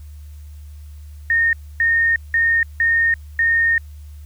sine tone bursts at uneven times, 1838 Hz, A#6, 25 cents flat, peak -13 dBFS, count 5, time 1.3-1.53 / 1.8-2.16 / 2.34-2.63 / 2.8-3.14 / 3.39-3.78 s, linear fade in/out 2 ms, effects added 74 Hz sine -34 dBFS peak until 4.25 s + white hiss -56 dBFS RMS until 4.25 s

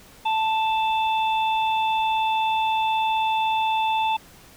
harmonic tone, 881 Hz, A5, 2 cents sharp, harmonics 1 / 3 / 4, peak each -20 / -30 / -32 dBFS, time 0.25-4.17 s, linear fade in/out 10 ms, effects pink hiss -49 dBFS RMS until 4.56 s

